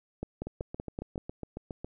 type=two click trains; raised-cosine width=2 ms; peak=-24 / -21 dBFS; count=11 / 6; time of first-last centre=0.47-1.846 / 0.23-1.179 s; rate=7.27 / 5.27 Hz; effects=none